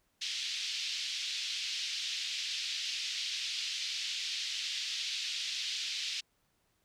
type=band-pass noise; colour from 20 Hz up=pink; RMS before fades=-37 dBFS; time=0.21-6.21 s; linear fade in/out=10 ms; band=2800 to 5300 Hz; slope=24 dB/octave; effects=pink hiss -75 dBFS RMS until 6.84 s